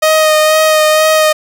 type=tone with vibrato; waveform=sawtooth; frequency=622.3 Hz; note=D#5; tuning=in tune; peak=-3 dBFS; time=0.02-1.33 s; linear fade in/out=10 ms; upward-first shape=sine; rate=2.1 Hz; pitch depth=18 cents each way; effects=none